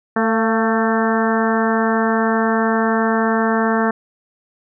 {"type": "harmonic tone with a mistuned harmonic", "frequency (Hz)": 223.1, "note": "A3", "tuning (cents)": 24, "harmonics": [1, 2, 3, 4, 5, 6, 7, 8], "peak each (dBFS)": [-18, -21, -23, -24, -25, -26, -26, -27], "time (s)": [0.16, 3.91], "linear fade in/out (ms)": 5, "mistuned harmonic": 3, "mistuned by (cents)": 33, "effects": []}